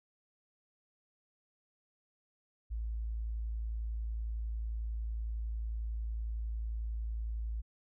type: tone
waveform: sine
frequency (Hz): 55.5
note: A1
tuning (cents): +16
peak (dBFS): -34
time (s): 2.7-7.62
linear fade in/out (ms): 20
effects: none